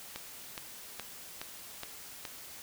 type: click train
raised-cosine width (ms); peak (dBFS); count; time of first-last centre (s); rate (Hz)
0.2; -21; 6; 0.16-2.252; 2.39
effects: white hiss -48 dBFS RMS until 2.62 s